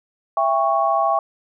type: chord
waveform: sine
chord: C# diminished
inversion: first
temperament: just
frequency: 665.2 / 798.3 / 1108.7 Hz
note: E5 / G5 / C#6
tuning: +16 / +31 / 0 cents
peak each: -20 dBFS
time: 0.37-1.19 s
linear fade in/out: 2 ms
effects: none